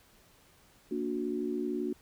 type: chord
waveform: sine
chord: Bb augmented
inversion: none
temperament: just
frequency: 233.1 / 291.4 / 364.2 Hz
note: Bb3 / D4 / F#4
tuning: 0 / -13 / -27 cents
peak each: -36 / -35 / -34 dBFS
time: 0.91-1.93 s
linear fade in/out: 5 ms
effects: pink hiss -62 dBFS RMS until 2.01 s